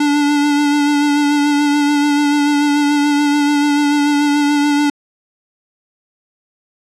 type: tone with vibrato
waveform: square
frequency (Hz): 290.9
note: D4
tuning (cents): -16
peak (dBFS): -12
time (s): 0-4.9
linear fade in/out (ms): 5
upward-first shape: sine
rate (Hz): 6.9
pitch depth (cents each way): 23
effects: low-pass 8000 Hz 12 dB/octave